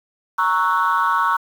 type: chord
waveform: sine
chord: F# dominant seventh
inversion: first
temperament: equal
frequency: 932.3 / 1108.7 / 1318.5 / 1480 Hz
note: A#5 / C#6 / E6 / F#6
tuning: 0 / 0 / 0 / 0 cents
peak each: -20 / -18 / -21 / -22 dBFS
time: 0.38-1.37 s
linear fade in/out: 10 ms
effects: tanh soft clip ceiling -9 dBFS + 7-bit